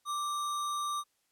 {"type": "tone with sample-and-hold", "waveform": "sine", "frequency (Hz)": 1174.7, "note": "D6", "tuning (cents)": 0, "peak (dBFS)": -31, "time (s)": [0.05, 1.04], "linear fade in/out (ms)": 50, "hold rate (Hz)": 4900, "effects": ["white hiss -75 dBFS RMS until 1.31 s", "low-pass 12000 Hz 12 dB/octave"]}